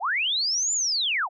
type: linear two-way sweep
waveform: sine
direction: up then down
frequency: 622.3 to 7200 to 622.3 Hz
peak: -22 dBFS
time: 0-1.29 s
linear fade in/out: 50 ms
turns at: 0.73 s
effects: none